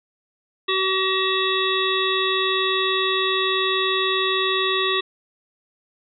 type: harmonic tone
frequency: 379.5 Hz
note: F#4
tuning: 44 cents sharp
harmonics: 1 / 3 / 5 / 7 / 9 / 10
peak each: -24 / -25 / -27 / -29 / -26 / -26 dBFS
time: 0.68-5.01 s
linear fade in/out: 10 ms
effects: none